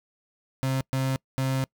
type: tone bursts at uneven times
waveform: 35% pulse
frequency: 132.7 Hz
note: C3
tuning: 25 cents sharp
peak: -22 dBFS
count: 3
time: 0.63-0.81 / 0.93-1.16 / 1.38-1.64 s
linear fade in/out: 0 ms
effects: noise-tail reverb RT60 0.1 s tail -25 dB re dry